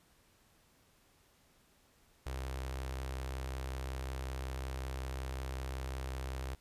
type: tone with notch filter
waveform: sawtooth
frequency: 65.41 Hz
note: C2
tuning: in tune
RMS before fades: -40 dBFS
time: 2.26-6.55 s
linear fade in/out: 5 ms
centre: 200 Hz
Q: 0.89
effects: pink hiss -68 dBFS RMS until 6.6 s + resampled to 32000 Hz